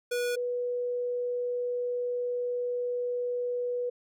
square / sine tone pair in turn, 486.8 / 489.6 Hz, B4 / B4, -25 / -15 cents, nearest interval unison, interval 10 cents, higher second, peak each -28 dBFS, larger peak neither, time 0.11-0.36 / 0.36-3.9 s, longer second, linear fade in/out 10 ms, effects none

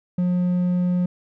sine tone with hard clipping, 179 Hz, F3, 43 cents sharp, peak -19 dBFS, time 0.18-1.06 s, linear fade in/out 5 ms, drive 3 dB, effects none

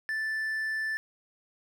triangle tone, 1760 Hz, A6, in tune, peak -27 dBFS, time 0.09-0.97 s, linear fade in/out 0 ms, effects none

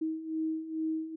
sine beating tone pair, 316.3 / 318.6 Hz, D#4 / D#4, +29 / +41 cents, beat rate 2.3 Hz, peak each -37 / -32 dBFS, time 0.01-1.16 s, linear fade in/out 10 ms, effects none

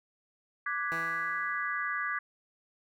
sine chord, G# half-diminished seventh, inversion second, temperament equal, 1174.7 / 1480 / 1661.2 / 1975.5 Hz, D6 / F#6 / G#6 / B6, 0 / 0 / 0 / 0 cents, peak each -35 / -39 / -34 / -37 dBFS, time 0.66-2.19 s, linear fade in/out 5 ms
10% pulse tone with exponential decay, 164.81 Hz, E3, in tune, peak -29 dBFS, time 0.92-1.89 s, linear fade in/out 0 ms, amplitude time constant 210 ms
effects none

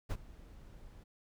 brown noise with ADSR envelope, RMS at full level -32 dBFS, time 0.09-1.04 s, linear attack 23 ms, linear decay 48 ms, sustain -21 dB, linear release 14 ms, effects none

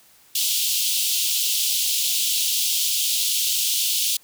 pink high-pass noise, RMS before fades -22 dBFS, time 0.35-4.17 s, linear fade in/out 5 ms, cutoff 2900 Hz, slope 48 dB/octave, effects white hiss -54 dBFS RMS until 4.23 s

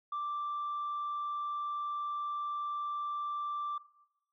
sine tone, 1174.7 Hz, D6, in tune, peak -32 dBFS, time 0.12-3.78 s, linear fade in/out 5 ms, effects noise-tail reverb RT60 0.9 s tail -18 dB re dry + tanh soft clip ceiling -31 dBFS

